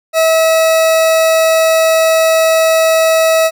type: tone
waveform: 40% pulse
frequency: 646 Hz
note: E5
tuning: 35 cents flat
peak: -7 dBFS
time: 0.13-3.51 s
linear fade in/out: 50 ms
effects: none